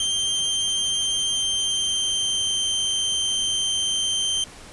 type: tone with pitch glide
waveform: sawtooth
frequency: 3153 to 3131 Hz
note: G7 to G7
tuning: +9 to -3 cents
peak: -18 dBFS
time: 0-4.44 s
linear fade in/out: 2 ms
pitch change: -12 cents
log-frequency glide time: 1.34-2.55 s
effects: pink hiss -43 dBFS RMS until 4.72 s + resampled to 24000 Hz